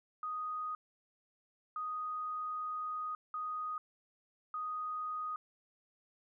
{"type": "tone bursts at uneven times", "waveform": "sine", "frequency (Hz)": 1244.5, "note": "D#6", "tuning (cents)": 0, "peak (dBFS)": -36, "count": 4, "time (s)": [[0.23, 0.75], [1.76, 3.15], [3.34, 3.78], [4.54, 5.36]], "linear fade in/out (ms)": 2, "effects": []}